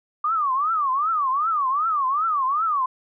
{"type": "tone with vibrato", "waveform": "sine", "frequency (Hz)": 1174.7, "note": "D6", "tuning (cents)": 0, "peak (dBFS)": -19, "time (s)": [0.24, 2.86], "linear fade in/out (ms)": 5, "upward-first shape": "triangle", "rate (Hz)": 2.6, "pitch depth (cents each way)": 260, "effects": []}